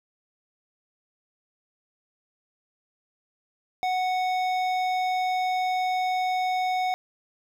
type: tone with hard clipping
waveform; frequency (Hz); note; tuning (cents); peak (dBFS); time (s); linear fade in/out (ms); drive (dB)
sine; 739; F#5; -2; -25; 3.83-6.94; 0; 12
effects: none